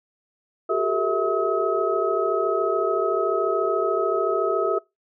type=tone cluster; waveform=sine; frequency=371.1 / 404.9 / 452.1 / 652 / 1277 Hz; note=F#4 / G#4 / A4 / E5 / D#6; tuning=+5 / -44 / +47 / -19 / +45 cents; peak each=-26 dBFS; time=0.69-4.79 s; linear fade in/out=10 ms; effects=noise-tail reverb RT60 0.2 s tail -23 dB re dry